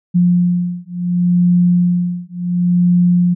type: beating tone pair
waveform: sine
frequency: 176.4 / 177.1 Hz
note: F3 / F3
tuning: +18 / +24 cents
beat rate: 0.7 Hz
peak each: -14 dBFS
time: 0.14-3.35 s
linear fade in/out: 20 ms
effects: none

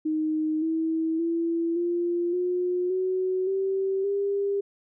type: tone with pitch steps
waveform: sine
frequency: 311.3 / 322.7 / 334.4 / 346.6 / 359.2 / 372.3 / 385.9 / 400 Hz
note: D#4 / E4 / E4 / F4 / F4 / F#4 / G4 / G4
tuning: +1 / -37 / +25 / -13 / +49 / +11 / -27 / +35 cents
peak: -23 dBFS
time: 0.05-4.61 s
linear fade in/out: 10 ms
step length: 570 ms
effects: none

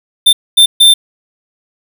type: tone bursts at uneven times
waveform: square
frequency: 3578 Hz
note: A7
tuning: 28 cents sharp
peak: -3 dBFS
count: 3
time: 0.26-0.33 / 0.57-0.66 / 0.8-0.94 s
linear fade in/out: 10 ms
effects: none

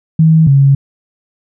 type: tone pair in turn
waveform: sine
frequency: 160 / 138.2 Hz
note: D#3 / C#3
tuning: +49 / -5 cents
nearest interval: minor third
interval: 254 cents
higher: first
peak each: -4 dBFS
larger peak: neither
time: 0.19-0.47 / 0.47-0.75 s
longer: neither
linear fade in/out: 5 ms
effects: none

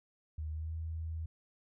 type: tone with pitch glide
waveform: sine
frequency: 77.5 to 80.79 Hz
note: D#2 to E2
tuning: -6 to -34 cents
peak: -36 dBFS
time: 0.38-1.26 s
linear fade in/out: 5 ms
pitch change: +72 cents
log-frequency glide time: 0.51-0.74 s
effects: none

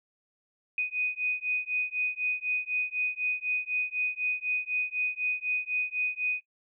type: beating tone pair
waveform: sine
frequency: 2489 / 2493 Hz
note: D#7 / D#7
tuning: 0 / +3 cents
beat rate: 4 Hz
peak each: -31 dBFS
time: 0.78-6.41 s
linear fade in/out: 2 ms
effects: noise-tail reverb RT60 0.1 s tail -19 dB re dry

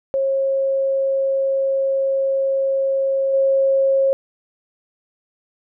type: tone with level steps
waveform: sine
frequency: 541 Hz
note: C#5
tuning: 42 cents flat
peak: -16 / -13 dBFS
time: 0.14-4.13 s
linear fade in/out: 0 ms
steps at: 3.33 s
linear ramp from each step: 10 ms
effects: none

